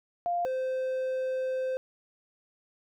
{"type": "tone pair in turn", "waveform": ["sine", "triangle"], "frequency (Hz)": [698.5, 518.6], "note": ["F5", "C5"], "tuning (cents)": [0, -15], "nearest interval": "perfect fourth", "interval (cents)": 515, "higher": "first", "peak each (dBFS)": [-26, -26], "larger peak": "neither", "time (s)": [[0.26, 0.45], [0.45, 1.77]], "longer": "second", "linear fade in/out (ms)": 0, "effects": []}